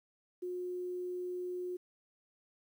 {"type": "tone with quantisation", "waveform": "sine", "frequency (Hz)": 360, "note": "F#4", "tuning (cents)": -47, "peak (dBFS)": -36, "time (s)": [0.42, 1.77], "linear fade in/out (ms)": 10, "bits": 11, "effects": []}